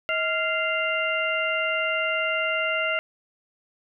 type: harmonic tone with a mistuned harmonic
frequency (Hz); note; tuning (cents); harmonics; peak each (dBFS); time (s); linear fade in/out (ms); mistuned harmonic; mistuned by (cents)
695; F5; -9; 1 / 2 / 3 / 4; -28 / -28 / -28 / -28; 0.09-2.99; 0; 1; -150
effects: none